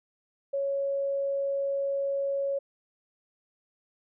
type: tone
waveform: sine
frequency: 554.4 Hz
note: C#5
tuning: in tune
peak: -26 dBFS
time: 0.53-2.59 s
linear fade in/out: 10 ms
effects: none